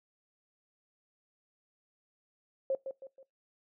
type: tone with echo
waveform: sine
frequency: 536 Hz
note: C5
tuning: 42 cents sharp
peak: -27 dBFS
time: 2.7-2.75 s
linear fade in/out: 2 ms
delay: 160 ms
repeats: 3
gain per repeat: -8 dB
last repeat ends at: 3.23 s
effects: noise-tail reverb RT60 0.2 s tail -22 dB re dry